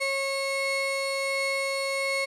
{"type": "tone pair together", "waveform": "35% pulse", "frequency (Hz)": [545.6, 2181], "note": ["C#5", "C#7"], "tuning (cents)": [-28, -29], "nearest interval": "2 octaves", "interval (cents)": 2399, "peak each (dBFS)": -27, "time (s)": [0, 2.26], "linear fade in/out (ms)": 20, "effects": ["low-pass 10000 Hz 12 dB/octave"]}